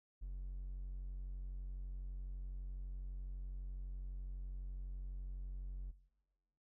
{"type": "tone", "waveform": "triangle", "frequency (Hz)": 45.98, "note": "F#1", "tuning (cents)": -10, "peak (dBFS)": -39, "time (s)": [0.21, 5.92], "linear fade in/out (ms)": 20, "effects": ["noise-tail reverb RT60 1.0 s tail -19 dB re dry", "tanh soft clip ceiling -35 dBFS"]}